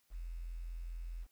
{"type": "tone with quantisation", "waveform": "sine", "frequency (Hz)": 42.34, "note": "E1", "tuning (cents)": 47, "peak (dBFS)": -40, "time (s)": [0.1, 1.27], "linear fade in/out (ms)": 50, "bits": 11, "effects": ["white hiss -75 dBFS RMS until 1.31 s"]}